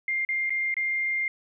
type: tone with dropouts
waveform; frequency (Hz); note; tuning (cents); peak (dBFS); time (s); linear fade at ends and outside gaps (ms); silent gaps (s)
sine; 2109; C7; +13; -24; 0.08-1.28; 2; 0.25-0.289 / 0.496-0.504 / 0.742-0.767
effects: none